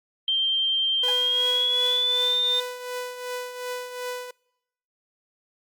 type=tone with pitch glide; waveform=sine; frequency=3155 to 3603 Hz; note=G7 to A7; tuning=+10 to +40 cents; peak=-20 dBFS; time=0.28-2.6 s; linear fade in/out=2 ms; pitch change=+230 cents; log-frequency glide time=1.02-2.38 s
type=tone with tremolo; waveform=sawtooth; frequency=496.6 Hz; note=B4; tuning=9 cents sharp; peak=-24 dBFS; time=1.03-4.31 s; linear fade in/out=5 ms; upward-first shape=triangle; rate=2.7 Hz; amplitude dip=65%
type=tone with exponential decay; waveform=sawtooth; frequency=830.6 Hz; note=G#5; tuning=in tune; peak=-26 dBFS; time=1.08-1.16 s; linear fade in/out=5 ms; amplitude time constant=17 ms
effects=noise-tail reverb RT60 0.9 s tail -26 dB re dry + Opus 48 kbps